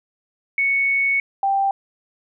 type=tone pair in turn; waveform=sine; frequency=2217 / 786.1 Hz; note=C#7 / G5; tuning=0 / +5 cents; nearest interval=octave + tritone; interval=1795 cents; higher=first; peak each=-16 dBFS; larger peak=neither; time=0.58-1.2 / 1.43-1.71 s; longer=first; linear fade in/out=2 ms; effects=none